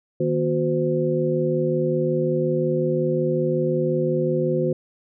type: tone cluster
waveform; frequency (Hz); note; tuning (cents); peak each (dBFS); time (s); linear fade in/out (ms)
sine; 154.6 / 240.1 / 364.9 / 513; D#3 / B3 / F#4 / C5; -11 / -49 / -24 / -34; -24 / -28 / -23 / -24; 0.2-4.73; 5
effects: none